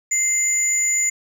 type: tone pair together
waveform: sine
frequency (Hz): 2080 / 6992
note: C7 / A8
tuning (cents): -11 / -12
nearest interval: octave + major sixth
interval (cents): 2099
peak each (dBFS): -22 / -16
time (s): 0.11-1.1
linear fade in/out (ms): 10
effects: tanh soft clip ceiling -13 dBFS + 9-bit